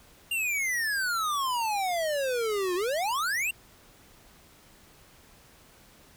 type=exponential two-way sweep; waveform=square; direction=down then up; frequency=2824 to 347.8 to 2824 Hz; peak=-27 dBFS; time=0.31-3.51 s; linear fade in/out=5 ms; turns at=2.75 s; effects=pink hiss -56 dBFS RMS until 6.16 s